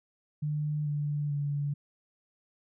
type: tone with pitch steps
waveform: sine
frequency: 149.9 / 146.9 / 143.96 Hz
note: D3 / D3 / D3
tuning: +36 / +1 / -34 cents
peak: -28 dBFS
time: 0.42-1.74 s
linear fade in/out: 10 ms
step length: 440 ms
effects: none